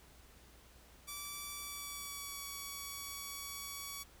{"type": "tone with pitch glide", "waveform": "5% pulse", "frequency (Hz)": [1158, 1128.9], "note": ["D6", "C#6"], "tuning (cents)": [-25, 31], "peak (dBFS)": -31, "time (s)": [1.07, 4.04], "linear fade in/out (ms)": 20, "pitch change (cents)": -44, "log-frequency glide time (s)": [1.53, 2.47], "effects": ["added 60 Hz sine -62 dBFS peak until 4.2 s", "pink hiss -62 dBFS RMS until 4.2 s"]}